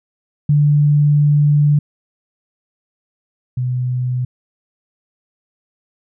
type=tone pair in turn; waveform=sine; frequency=146.9 / 125.75 Hz; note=D3 / B2; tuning=+1 / +32 cents; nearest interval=minor third; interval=269 cents; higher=first; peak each=-9 / -16 dBFS; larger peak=first; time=0.49-1.79 / 3.57-4.25 s; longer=first; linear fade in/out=5 ms; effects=none